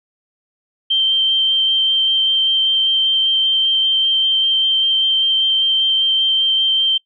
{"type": "tone with vibrato", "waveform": "sine", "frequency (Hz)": 3136, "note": "G7", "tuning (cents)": 0, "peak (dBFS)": -12, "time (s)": [0.9, 6.98], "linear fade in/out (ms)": 10, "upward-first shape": "sine", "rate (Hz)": 5.1, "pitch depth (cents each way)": 8, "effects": ["noise-tail reverb RT60 0.1 s tail -23 dB re dry"]}